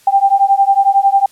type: beating tone pair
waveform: sine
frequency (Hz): 784 / 795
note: G5 / G5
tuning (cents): 0 / +24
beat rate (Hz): 11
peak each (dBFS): -11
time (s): 0.07-1.26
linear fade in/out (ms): 5
effects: white hiss -48 dBFS RMS until 1.31 s + low-pass 12000 Hz 12 dB/octave